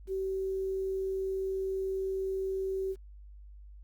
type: tone with quantisation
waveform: sine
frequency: 383 Hz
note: G4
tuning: 40 cents flat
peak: -30 dBFS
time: 0.07-2.96 s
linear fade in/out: 50 ms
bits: 10
effects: added 50 Hz sine -47 dBFS peak until 3.83 s + Opus 48 kbps